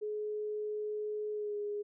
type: tone with pitch glide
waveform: sine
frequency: 423 to 413.6 Hz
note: G#4 to G#4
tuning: +32 to -7 cents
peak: -34 dBFS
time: 0.01-1.83 s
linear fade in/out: 20 ms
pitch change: -39 cents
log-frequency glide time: 1.33-1.56 s
effects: none